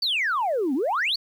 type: exponential two-way sweep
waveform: sine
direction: down then up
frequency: 4699 to 246.9 to 4699 Hz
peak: -20 dBFS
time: 0.02-1.16 s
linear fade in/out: 5 ms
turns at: 0.74 s
effects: tanh soft clip ceiling -18 dBFS + 9-bit